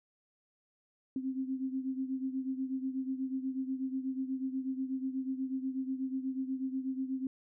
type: beating tone pair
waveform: sine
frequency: 261.6 / 269.8 Hz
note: C4 / C#4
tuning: 0 / -47 cents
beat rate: 8.2 Hz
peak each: -34 / -39 dBFS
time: 1.16-7.27 s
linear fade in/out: 2 ms
effects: none